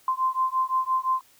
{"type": "beating tone pair", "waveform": "sine", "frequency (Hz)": [1038, 1043.8], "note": ["C6", "C6"], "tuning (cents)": [-14, -4], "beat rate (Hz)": 5.8, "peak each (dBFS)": -25, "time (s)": [0.08, 1.21], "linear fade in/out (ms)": 2, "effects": ["white hiss -58 dBFS RMS until 1.39 s"]}